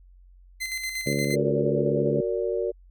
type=tone with tremolo; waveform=sawtooth; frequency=2062 Hz; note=C7; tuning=26 cents flat; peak=-24 dBFS; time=0.6-1.36 s; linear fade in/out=20 ms; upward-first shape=square; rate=8.5 Hz; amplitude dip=45%
type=harmonic tone; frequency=71 Hz; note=C#2; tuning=42 cents sharp; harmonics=2 / 3 / 4 / 5 / 6 / 7 / 8; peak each=-28 / -30 / -31 / -32 / -33 / -33 / -34 dBFS; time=1.06-2.21 s; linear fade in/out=5 ms
type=chord; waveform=sine; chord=Gb augmented; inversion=none; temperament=just; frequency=370 / 462.5 / 578.1 Hz; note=Gb4 / Bb4 / D5; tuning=0 / -14 / -27 cents; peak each=-28 / -27 / -30 dBFS; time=1.32-2.72 s; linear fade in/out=20 ms
effects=added 45 Hz sine -49 dBFS peak until 2.9 s